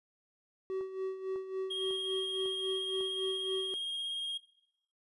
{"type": "tone with tremolo", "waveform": "triangle", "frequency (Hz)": 380, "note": "F#4", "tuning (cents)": 46, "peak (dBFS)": -30, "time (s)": [0.7, 3.74], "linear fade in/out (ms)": 0, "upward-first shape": "sine", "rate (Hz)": 3.6, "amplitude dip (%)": 65}
{"type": "click train", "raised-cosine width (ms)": 1, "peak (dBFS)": -39, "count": 5, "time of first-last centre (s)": [0.81, 3.008], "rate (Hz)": 1.82}
{"type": "tone with vibrato", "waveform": "triangle", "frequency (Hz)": 3244, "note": "G#7", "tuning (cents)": -41, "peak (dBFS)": -33, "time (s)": [1.7, 4.38], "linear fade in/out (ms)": 10, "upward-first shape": "triangle", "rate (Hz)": 17, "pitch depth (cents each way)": 15}
{"effects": ["noise-tail reverb RT60 0.9 s tail -24 dB re dry", "resampled to 24000 Hz"]}